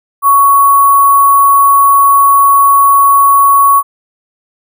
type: tone with sample-and-hold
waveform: sine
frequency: 1114 Hz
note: C#6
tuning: 8 cents sharp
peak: -3 dBFS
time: 0.22-3.83 s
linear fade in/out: 50 ms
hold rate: 11025 Hz
effects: none